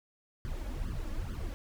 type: noise with flanger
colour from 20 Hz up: brown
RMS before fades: -36 dBFS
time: 0.45-1.54 s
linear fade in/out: 0 ms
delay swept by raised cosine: 0.62 to 3.62 ms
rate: 2.3 Hz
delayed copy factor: +1
effects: none